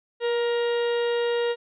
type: harmonic tone with a mistuned harmonic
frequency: 470.4 Hz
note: A#4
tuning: 16 cents sharp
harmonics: 1 / 2 / 3 / 4 / 5 / 6 / 7 / 8 / 9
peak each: -22 / -35 / -38 / -36 / -48 / -38 / -44 / -42 / -53 dBFS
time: 0.2-1.56 s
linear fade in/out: 50 ms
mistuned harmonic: 1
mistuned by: +18 cents
effects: none